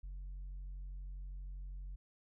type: tone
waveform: sine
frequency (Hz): 46.25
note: F#1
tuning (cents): 0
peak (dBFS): -40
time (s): 0.03-1.96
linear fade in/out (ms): 10
effects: tanh soft clip ceiling -42 dBFS